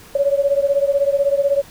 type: beating tone pair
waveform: sine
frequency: 555 / 571 Hz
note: C#5 / D5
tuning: +2 / -49 cents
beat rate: 16 Hz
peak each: -16 / -18 dBFS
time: 0.15-1.62 s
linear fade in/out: 5 ms
effects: pink hiss -43 dBFS RMS until 1.7 s